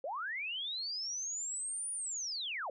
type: linear two-way sweep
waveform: sine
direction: up then down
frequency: 493.9 to 9650 to 493.9 Hz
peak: -36 dBFS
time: 0.04-2.7 s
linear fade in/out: 2 ms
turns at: 1.92 s
effects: none